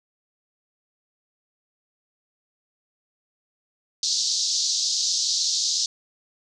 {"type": "band-pass noise", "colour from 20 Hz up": "pink", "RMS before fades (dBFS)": -24, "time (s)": [4.03, 5.86], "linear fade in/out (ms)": 2, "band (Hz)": [4000, 6600], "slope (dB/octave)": 48, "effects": []}